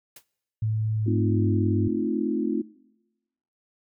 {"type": "noise with exponential decay", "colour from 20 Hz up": "white", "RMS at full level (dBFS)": -40, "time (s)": [0.16, 0.25], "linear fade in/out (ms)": 5, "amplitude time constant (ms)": 19}
{"type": "tone with pitch glide", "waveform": "sine", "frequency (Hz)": [109.2, 101.3], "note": ["A2", "G#2"], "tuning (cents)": [-13, -43], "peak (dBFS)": -22, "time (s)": [0.62, 1.88], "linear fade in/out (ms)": 5, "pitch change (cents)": -130, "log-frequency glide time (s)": [0.95, 1.52]}
{"type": "chord", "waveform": "sine", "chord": "F dominant seventh", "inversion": "first", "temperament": "equal", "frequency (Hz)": [220, 261.6, 311.1, 349.2], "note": ["A3", "C4", "Eb4", "F4"], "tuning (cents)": [0, 0, 0, 0], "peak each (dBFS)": -29, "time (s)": [1.06, 2.62], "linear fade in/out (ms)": 10}
{"effects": ["noise-tail reverb RT60 1.0 s tail -22 dB re dry"]}